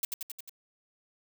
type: noise with echo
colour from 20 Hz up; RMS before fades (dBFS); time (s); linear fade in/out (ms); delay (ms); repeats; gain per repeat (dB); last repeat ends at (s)
blue; -30; 0.03-0.05; 2; 89; 5; -3; 0.495
effects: none